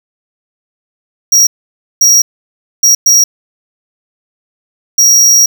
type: tone bursts at uneven times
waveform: square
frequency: 5680 Hz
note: F8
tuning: 28 cents sharp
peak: -4 dBFS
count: 5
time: 1.32-1.47 / 2.01-2.22 / 2.83-2.95 / 3.06-3.24 / 4.98-5.46 s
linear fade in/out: 5 ms
effects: 7-bit